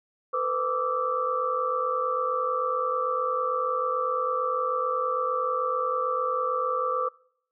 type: tone cluster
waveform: sine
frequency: 460.3 / 507 / 1164 / 1233 / 1321 Hz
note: A#4 / B4 / D6 / D#6 / E6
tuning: -22 / +45 / -16 / -16 / +3 cents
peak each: -36 / -29 / -27 / -36 / -34 dBFS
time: 0.33-7.09 s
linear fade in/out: 10 ms
effects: noise-tail reverb RT60 0.7 s tail -25 dB re dry